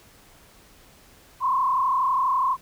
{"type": "tone with frequency modulation", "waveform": "sine", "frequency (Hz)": 1046.5, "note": "C6", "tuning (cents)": 0, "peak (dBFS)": -19, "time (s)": [1.4, 2.57], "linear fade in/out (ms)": 50, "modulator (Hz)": 32.2, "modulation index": 1.7, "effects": ["pink hiss -53 dBFS RMS until 2.61 s"]}